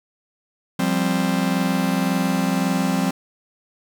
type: chord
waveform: 45% pulse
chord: F suspended second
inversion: none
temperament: just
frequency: 174.61 / 196.44 / 261.9 Hz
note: F3 / G3 / C4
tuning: 0 / +4 / +2 cents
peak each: -23 dBFS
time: 0.79-3.11 s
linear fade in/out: 5 ms
effects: 8-bit